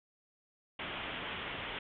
white low-pass noise, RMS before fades -41 dBFS, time 0.79-1.79 s, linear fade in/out 5 ms, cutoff 3400 Hz, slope 96 dB/octave, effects none

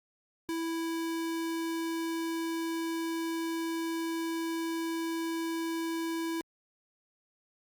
square tone, 329.6 Hz, E4, in tune, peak -32 dBFS, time 0.49-6.41 s, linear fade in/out 0 ms, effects Opus 48 kbps

